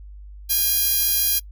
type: tone with high-pass filter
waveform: 10% pulse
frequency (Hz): 814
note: G#5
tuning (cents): -35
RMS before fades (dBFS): -20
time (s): 0.49-1.4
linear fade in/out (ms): 20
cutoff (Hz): 9400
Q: 0.52
effects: noise-tail reverb RT60 0.1 s tail -25 dB re dry + added 50 Hz sine -37 dBFS peak until 1.51 s